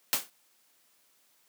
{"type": "noise with exponential decay", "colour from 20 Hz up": "white", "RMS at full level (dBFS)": -22, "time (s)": [0.13, 0.3], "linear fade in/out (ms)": 0, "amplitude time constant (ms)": 35, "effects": ["white hiss -67 dBFS RMS until 1.48 s", "high-pass 200 Hz 12 dB/octave"]}